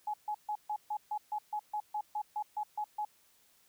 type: tone bursts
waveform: sine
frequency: 843 Hz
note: G#5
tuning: 26 cents sharp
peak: -32 dBFS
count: 15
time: 0.07-3.05 s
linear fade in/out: 5 ms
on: 68 ms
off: 140 ms
effects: white hiss -67 dBFS RMS until 3.68 s